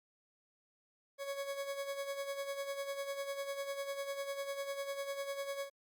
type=tone with tremolo; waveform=40% pulse; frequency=556 Hz; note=C#5; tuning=5 cents sharp; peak=-35 dBFS; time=1.18-5.7 s; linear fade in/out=50 ms; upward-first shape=sine; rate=10 Hz; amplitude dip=60%; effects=Opus 48 kbps